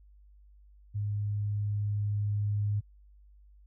sine tone with level ramp, 103.4 Hz, G#2, 7 cents flat, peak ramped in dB -29 to -26 dBFS, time 0.94-2.81 s, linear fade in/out 20 ms, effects added 50 Hz sine -54 dBFS peak until 3.66 s

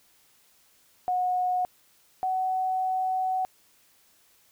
sine tone pair in turn, 729 / 749.1 Hz, F#5 / F#5, -26 / +21 cents, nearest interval unison, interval 47 cents, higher second, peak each -23 / -24 dBFS, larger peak first, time 1.08-1.65 / 2.23-3.45 s, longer second, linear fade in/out 0 ms, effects white hiss -62 dBFS RMS until 4.51 s

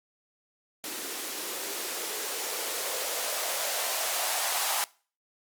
violet noise with band-pass filter sweep, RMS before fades -32 dBFS, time 0.84-4.84 s, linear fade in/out 0 ms, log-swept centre 300 to 780 Hz, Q 2.7, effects noise-tail reverb RT60 0.4 s tail -23 dB re dry + Opus 48 kbps

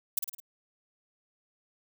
violet noise with echo, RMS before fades -26 dBFS, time 0.17-0.19 s, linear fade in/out 5 ms, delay 53 ms, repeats 4, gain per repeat -5 dB, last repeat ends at 0.402 s, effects none

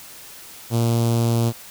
sawtooth tone with notch filter, 116.54 Hz, A#2, in tune, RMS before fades -19 dBFS, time 0.7-1.53 s, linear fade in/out 50 ms, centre 1800 Hz, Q 0.56, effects white hiss -41 dBFS RMS until 1.7 s

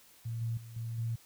sine tone with level steps, 115.1 Hz, A#2, 22 cents flat, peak -34 / -31 / -45 / -35 / -31 dBFS, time 0.25-1.16 s, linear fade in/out 10 ms, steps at 0.41 / 0.57 / 0.76 / 0.98 s, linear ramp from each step 5 ms, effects white hiss -60 dBFS RMS until 1.25 s

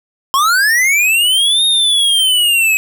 square linear two-way sweep, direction up then down, 1046.5 to 3729 to 2534 Hz, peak -10 dBFS, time 0.34-2.77 s, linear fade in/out 0 ms, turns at 1.65 s, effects none

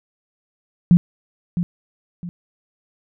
sine tone with echo, 174.61 Hz, F3, in tune, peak -7 dBFS, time 0.91-0.97 s, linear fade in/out 0 ms, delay 660 ms, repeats 2, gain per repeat -10 dB, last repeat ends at 2.29 s, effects none

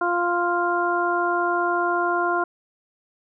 harmonic tone, 349.2 Hz, F4, in tune, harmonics 1 / 2 / 3 / 4, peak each -25 / -25 / -25 / -25 dBFS, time 0.01-2.44 s, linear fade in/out 5 ms, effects none

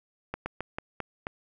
slowing click train, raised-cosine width 0.5 ms, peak -17 dBFS, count 6, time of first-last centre 0.34-1.269 s, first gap 120 ms, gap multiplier 1.22, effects none

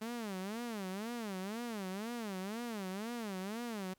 sawtooth tone with vibrato, 211.3 Hz, G#3, 30 cents sharp, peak -35 dBFS, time 0.01-3.94 s, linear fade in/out 10 ms, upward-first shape sine, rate 2 Hz, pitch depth 230 cents each way, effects pink hiss -75 dBFS RMS until 3.98 s

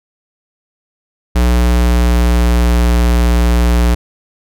square tone with pitch glide, 60.4 to 59.5 Hz, B1 to A#1, -38 to +36 cents, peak -9 dBFS, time 1.35-3.95 s, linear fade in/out 10 ms, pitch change -26 cents, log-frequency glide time 1.54-2.66 s, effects none

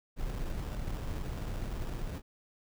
brown noise with sample-and-hold, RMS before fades -36 dBFS, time 0.16-2.22 s, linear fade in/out 50 ms, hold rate 2100 Hz, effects none

